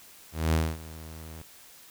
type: tone with ADSR envelope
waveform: sawtooth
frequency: 80 Hz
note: D#2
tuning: 49 cents sharp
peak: -17 dBFS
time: 0.32-1.42 s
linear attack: 210 ms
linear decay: 240 ms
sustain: -20 dB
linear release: 4 ms
effects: white hiss -52 dBFS RMS until 1.9 s